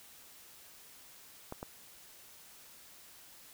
clicks, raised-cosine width 1 ms, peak -26 dBFS, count 2, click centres 1.524 / 1.629 s, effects white hiss -56 dBFS RMS until 3.53 s

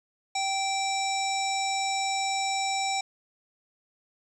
harmonic tone, 778 Hz, G5, 13 cents flat, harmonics 1 / 3 / 5 / 7 / 9 / 10, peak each -28 / -33 / -35 / -36 / -38 / -38 dBFS, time 0.35-3.01 s, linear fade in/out 5 ms, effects 10-bit

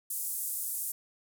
pink band-pass noise, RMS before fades -35 dBFS, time 0.1-0.92 s, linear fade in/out 5 ms, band 9100 to 16000 Hz, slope 24 dB/octave, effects none

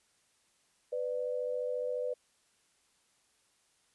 sine tone pair together, 498.7 / 593.1 Hz, B4 / D5, +17 / +17 cents, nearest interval minor third, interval 300 cents, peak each -33 / -37 dBFS, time 0.92-2.14 s, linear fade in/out 10 ms, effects white hiss -71 dBFS RMS until 3.94 s + resampled to 24000 Hz

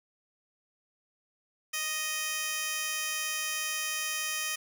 15% pulse tone with high-pass filter, 622.3 Hz, D#5, in tune, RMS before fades -33 dBFS, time 1.73-4.56 s, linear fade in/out 10 ms, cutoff 2700 Hz, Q 0.67, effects none

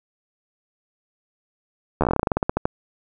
slowing click train, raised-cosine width 1 ms, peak -5 dBFS, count 18, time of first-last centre 2.01-2.655 s, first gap 12 ms, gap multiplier 1.13, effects none

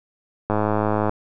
click train, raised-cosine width 1 ms, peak -7 dBFS, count 64, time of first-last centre 0.5-1.094 s, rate 106 Hz, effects none

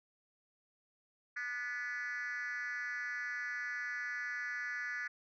sine tone with frequency modulation, 1725 Hz, A6, 35 cents flat, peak -35 dBFS, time 1.36-5.08 s, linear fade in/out 10 ms, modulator 258 Hz, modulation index 1.2, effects tanh soft clip ceiling -35 dBFS

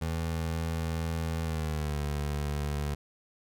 25% pulse tone with pitch glide, 81.6 to 73.12 Hz, E2 to D2, -17 to -7 cents, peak -26 dBFS, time 0.01-2.95 s, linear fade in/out 10 ms, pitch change -190 cents, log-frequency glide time 1.42-1.98 s, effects none

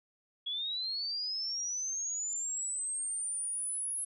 sine linear sweep, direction up, 3322 to 10690 Hz, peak -33 dBFS, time 0.46-4.05 s, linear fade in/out 10 ms, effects none

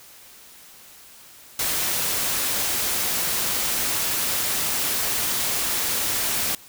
white noise, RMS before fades -24 dBFS, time 1.59-6.55 s, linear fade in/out 2 ms, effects white hiss -47 dBFS RMS until 6.68 s

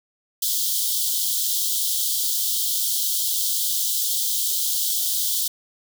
white high-pass noise, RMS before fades -23 dBFS, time 0.42-5.48 s, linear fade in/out 5 ms, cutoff 3100 Hz, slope 96 dB/octave, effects none

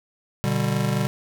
square chord, G major, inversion first, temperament just, 122.5 / 147 / 196 Hz, B2 / D3 / G3, -14 / +2 / 0 cents, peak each -26 dBFS, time 0.44-1.07 s, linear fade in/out 0 ms, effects none

